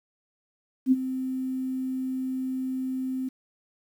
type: tone with ADSR envelope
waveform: sine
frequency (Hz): 260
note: C4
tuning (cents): -11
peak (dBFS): -14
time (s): 0.86-3.29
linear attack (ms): 57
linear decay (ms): 33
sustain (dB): -13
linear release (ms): 10
effects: 9-bit